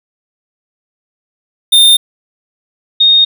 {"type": "tone pair in turn", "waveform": ["square", "sine"], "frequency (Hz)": [3627, 3703], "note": ["A#7", "A#7"], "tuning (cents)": [-48, -12], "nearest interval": "unison", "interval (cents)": 36, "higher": "second", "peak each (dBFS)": -4, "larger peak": "neither", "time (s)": [[1.72, 1.97], [3, 3.25]], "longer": "neither", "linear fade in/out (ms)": 10, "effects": []}